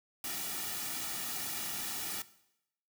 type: noise with comb filter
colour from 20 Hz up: white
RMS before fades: -38 dBFS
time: 0.24-2.22 s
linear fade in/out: 2 ms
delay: 1.9 ms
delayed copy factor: -0.65
effects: noise-tail reverb RT60 0.8 s tail -17 dB re dry